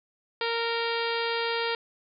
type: harmonic tone with a mistuned harmonic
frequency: 463.2 Hz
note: A#4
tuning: 11 cents flat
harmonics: 1 / 2 / 3 / 4 / 5 / 6 / 7 / 8 / 9 / 10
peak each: -30 / -33 / -35 / -36 / -37 / -38 / -38 / -39 / -40 / -40 dBFS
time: 0.41-1.75 s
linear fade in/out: 2 ms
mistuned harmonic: 10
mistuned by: +35 cents
effects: none